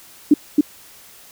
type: tone with echo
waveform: sine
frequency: 295.8 Hz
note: D4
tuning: 13 cents sharp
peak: -6 dBFS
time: 0.31-0.34 s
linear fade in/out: 5 ms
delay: 270 ms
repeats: 1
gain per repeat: -2 dB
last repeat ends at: 0.61 s
effects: white hiss -45 dBFS RMS until 1.31 s